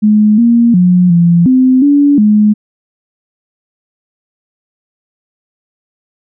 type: tone with pitch steps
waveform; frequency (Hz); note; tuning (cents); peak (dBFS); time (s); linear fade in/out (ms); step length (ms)
sine; 211.8 / 234.9 / 179.6 / 171.1 / 257.6 / 286.3 / 210.8; G#3 / A#3 / F3 / F3 / C4 / D4 / G#3; +34 / +13 / +49 / -35 / -27 / -44 / +26; -4; 0.02-2.54; 20; 360
effects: none